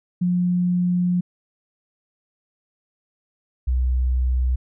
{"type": "tone pair in turn", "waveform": "sine", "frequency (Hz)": [178.2, 63], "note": ["F3", "B1"], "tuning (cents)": [35, 35], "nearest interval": "octave + tritone", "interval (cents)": 1800, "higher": "first", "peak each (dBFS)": -17, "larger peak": "neither", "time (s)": [[0.21, 1.21], [3.67, 4.56]], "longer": "first", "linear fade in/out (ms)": 10, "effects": []}